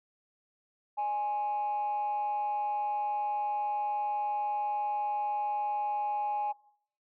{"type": "tone with frequency modulation", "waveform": "sine", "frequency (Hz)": 830.6, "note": "G#5", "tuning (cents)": 0, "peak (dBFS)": -27, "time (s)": [0.97, 6.53], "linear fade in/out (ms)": 20, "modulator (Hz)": 234, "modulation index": 0.23, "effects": ["noise-tail reverb RT60 0.6 s tail -22 dB re dry", "tanh soft clip ceiling -26 dBFS"]}